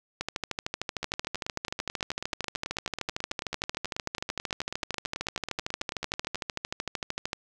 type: two click trains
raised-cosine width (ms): 0.2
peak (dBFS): -13 / -16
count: 95 / 50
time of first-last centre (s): 0.21-7.331 / 1.03-6.356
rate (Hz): 13.2 / 9.2
effects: none

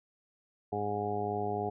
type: harmonic tone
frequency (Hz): 103.4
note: G#2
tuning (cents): -7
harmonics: 1 / 2 / 3 / 4 / 5 / 6 / 7 / 8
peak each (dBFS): -40 / -41 / -43 / -35 / -47 / -46 / -35 / -40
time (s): 0.72-1.7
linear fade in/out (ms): 10
effects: none

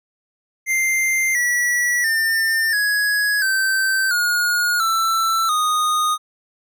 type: tone with pitch steps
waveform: square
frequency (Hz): 2093 / 1941.6 / 1801.1 / 1670.8 / 1550 / 1437.8 / 1333.8 / 1237.3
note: C7 / B6 / A6 / G#6 / G6 / F6 / E6 / D#6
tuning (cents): 0 / -30 / +40 / +10 / -20 / +50 / +20 / -10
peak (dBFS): -17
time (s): 0.66-6.18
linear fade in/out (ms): 50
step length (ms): 690
effects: none

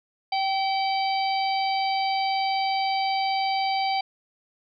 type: harmonic tone with a mistuned harmonic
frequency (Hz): 777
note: G5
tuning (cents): -16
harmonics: 1 / 3 / 4 / 5 / 6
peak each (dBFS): -23 / -32 / -36 / -39 / -33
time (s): 0.32-4.01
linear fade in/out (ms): 5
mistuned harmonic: 3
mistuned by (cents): -25
effects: none

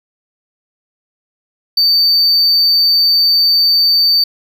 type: tone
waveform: triangle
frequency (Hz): 4585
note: D8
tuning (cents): -42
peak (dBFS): -7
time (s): 1.77-4.24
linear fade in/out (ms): 5
effects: none

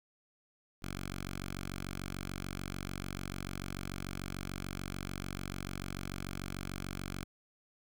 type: tone with notch filter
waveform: 5% pulse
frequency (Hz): 46.81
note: F#1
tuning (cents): +21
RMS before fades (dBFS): -41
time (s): 0.82-7.24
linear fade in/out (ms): 10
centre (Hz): 490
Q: 0.75
effects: none

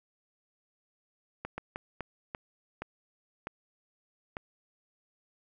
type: slowing click train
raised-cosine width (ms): 0.5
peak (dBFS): -21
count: 8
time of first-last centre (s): 1.45-4.369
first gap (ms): 130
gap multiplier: 1.38
effects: none

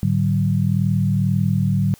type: tone cluster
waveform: sine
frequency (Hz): 106.2 / 146.7 / 188.6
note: G#2 / D3 / F#3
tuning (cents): +39 / -2 / +33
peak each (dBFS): -20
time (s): 0.03-1.94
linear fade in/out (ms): 0
effects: white hiss -50 dBFS RMS until 1.99 s

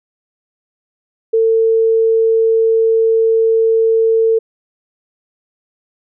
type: tone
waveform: sine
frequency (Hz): 450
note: A4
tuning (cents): +39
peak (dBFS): -9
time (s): 1.33-4.39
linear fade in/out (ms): 10
effects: none

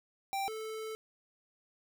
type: tone pair in turn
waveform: square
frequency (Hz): 784 / 438.5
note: G5 / A4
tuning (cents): 0 / -6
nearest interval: minor seventh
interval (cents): 1006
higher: first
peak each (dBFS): -33 / -39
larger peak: first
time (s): 0.33-0.48 / 0.48-0.95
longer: second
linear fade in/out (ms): 0
effects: none

